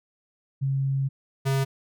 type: tone pair in turn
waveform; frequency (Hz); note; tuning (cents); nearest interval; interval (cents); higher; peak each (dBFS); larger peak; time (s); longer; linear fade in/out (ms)
sine / square; 136 / 135.51; C#3 / C#3; -33 / -39; unison; 6; first; -22; neither; 0.61-1.09 / 1.45-1.65; first; 20
effects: none